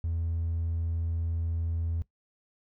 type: tone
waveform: triangle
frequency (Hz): 83.1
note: E2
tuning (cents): +15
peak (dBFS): -25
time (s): 0.04-2.02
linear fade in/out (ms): 0
effects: noise-tail reverb RT60 0.1 s tail -19 dB re dry + tanh soft clip ceiling -22 dBFS